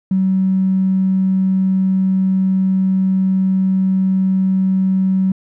triangle tone, 189.4 Hz, F#3, 41 cents sharp, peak -8 dBFS, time 0.11-5.32 s, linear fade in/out 5 ms, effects tanh soft clip ceiling -10 dBFS

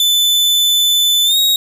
40% pulse tone with pitch glide, 3509 to 3783 Hz, A7 to A#7, -5 to +25 cents, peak -9 dBFS, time 0-1.56 s, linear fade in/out 2 ms, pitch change +130 cents, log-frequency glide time 1.25-1.38 s, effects 8-bit

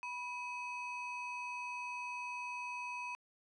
triangle ring-modulated tone, 1760 Hz, A6, in tune, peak -35 dBFS, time 0.03-3.15 s, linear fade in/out 0 ms, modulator 780 Hz, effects resampled to 24000 Hz

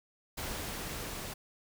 pink noise with level ramp, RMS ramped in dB -38 to -41 dBFS, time 0.37-1.34 s, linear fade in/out 10 ms, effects none

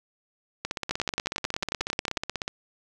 two click trains, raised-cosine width 0.2 ms, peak -9 / -12 dBFS, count 15 / 31, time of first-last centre 0.91-2.171 / 0.65-2.479 s, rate 11.1 / 16.4 Hz, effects none

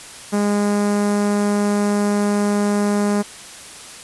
sawtooth tone with notch filter, 205.2 Hz, G#3, 21 cents flat, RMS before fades -18 dBFS, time 0.32-3.23 s, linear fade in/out 20 ms, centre 3200 Hz, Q 0.54, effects white hiss -37 dBFS RMS until 4.03 s + resampled to 24000 Hz

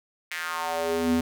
square tone with high-pass filter sweep, 83 Hz, E2, 12 cents sharp, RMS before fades -27 dBFS, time 0.31-1.21 s, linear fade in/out 5 ms, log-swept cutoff 2100 to 190 Hz, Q 3.2, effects none

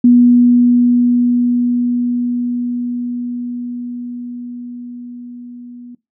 sine tone with level ramp, 243.2 Hz, B3, 26 cents flat, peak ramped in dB -4 to -31 dBFS, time 0.04-5.95 s, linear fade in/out 5 ms, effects noise-tail reverb RT60 0.2 s tail -19 dB re dry

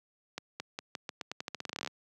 accelerating click train, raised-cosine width 0.2 ms, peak -19 dBFS, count 21, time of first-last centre 0.38-1.874 s, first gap 220 ms, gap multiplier 0.86, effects high-pass 150 Hz 12 dB/octave

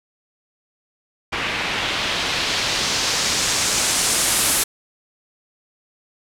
white noise with low-pass filter sweep, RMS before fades -21 dBFS, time 1.32-4.64 s, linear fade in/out 10 ms, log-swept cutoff 2400 to 11000 Hz, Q 1.3, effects none

